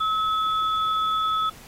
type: tone pair together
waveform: sine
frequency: 1290 / 3444 Hz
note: E6 / A7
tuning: -38 / -38 cents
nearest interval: octave + perfect fourth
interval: 1700 cents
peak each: -21 / -31 dBFS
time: 0-1.5 s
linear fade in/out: 10 ms
effects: pink hiss -47 dBFS RMS until 1.67 s + AAC 48 kbps